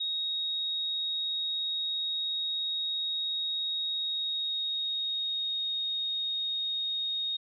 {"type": "tone with pitch glide", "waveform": "sine", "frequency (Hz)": [3763, 3728], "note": ["A#7", "A#7"], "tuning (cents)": [16, -1], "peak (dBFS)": -29, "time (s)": [0, 7.37], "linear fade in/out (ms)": 10, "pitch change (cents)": -17, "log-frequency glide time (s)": [3.94, 5.65], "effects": []}